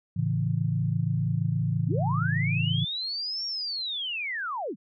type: chord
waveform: sine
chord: A major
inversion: none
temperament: equal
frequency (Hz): 110 / 138.59 / 164.81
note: A2 / C#3 / E3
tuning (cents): 0 / 0 / 0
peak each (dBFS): -28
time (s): 0.16-2.85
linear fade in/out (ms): 10
type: linear two-way sweep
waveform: sine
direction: up then down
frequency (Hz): 146.8 to 5588 to 146.8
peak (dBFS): -29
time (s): 1.86-4.76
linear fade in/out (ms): 50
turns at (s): 3.46
effects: none